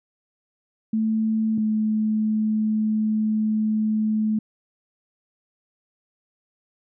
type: tone pair in turn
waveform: sine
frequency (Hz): 220 / 216.1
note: A3 / A3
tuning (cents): 0 / -31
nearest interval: unison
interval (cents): 31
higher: first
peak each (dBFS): -19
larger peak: neither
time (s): 0.93-1.58 / 1.58-4.39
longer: second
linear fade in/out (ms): 5
effects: none